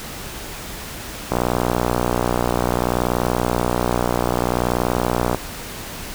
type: click train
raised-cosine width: 1 ms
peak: -4 dBFS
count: 245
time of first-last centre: 1.32-5.346 s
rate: 60.6 Hz
effects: pink hiss -32 dBFS RMS until 6.14 s